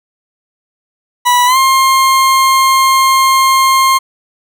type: tone with pitch glide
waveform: 40% pulse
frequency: 980 to 1062.5 Hz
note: B5 to C6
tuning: -14 to +26 cents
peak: -6 dBFS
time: 1.25-3.99 s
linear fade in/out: 20 ms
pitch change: +140 cents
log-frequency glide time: 1.46-1.57 s
effects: none